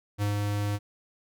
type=tone with ADSR envelope; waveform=square; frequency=102.8 Hz; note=G#2; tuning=17 cents flat; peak=-25 dBFS; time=0.18-0.79 s; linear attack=41 ms; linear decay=130 ms; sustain=-2 dB; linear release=41 ms; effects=none